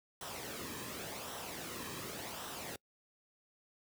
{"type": "noise with flanger", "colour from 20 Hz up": "pink", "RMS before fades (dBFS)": -44, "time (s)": [0.21, 2.76], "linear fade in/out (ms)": 2, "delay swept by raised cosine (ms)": [0.43, 1.43], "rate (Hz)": 0.89, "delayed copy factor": -0.55, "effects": ["noise-tail reverb RT60 0.1 s tail -26 dB re dry", "high-pass 80 Hz 12 dB/octave"]}